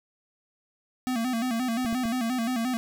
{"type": "tone with vibrato", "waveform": "square", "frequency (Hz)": 240.9, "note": "B3", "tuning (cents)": -43, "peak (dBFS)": -26, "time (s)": [1.07, 2.77], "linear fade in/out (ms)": 0, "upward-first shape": "square", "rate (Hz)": 5.7, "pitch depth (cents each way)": 95}
{"type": "clicks", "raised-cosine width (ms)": 3, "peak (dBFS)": -25, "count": 3, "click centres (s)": [1.848, 1.927, 2.055]}
{"effects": []}